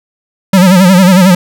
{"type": "tone with vibrato", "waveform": "square", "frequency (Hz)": 185.2, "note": "F#3", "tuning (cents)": 2, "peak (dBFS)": -3, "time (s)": [0.53, 1.35], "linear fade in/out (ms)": 5, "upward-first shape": "sine", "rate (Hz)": 11, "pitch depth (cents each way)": 99, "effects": []}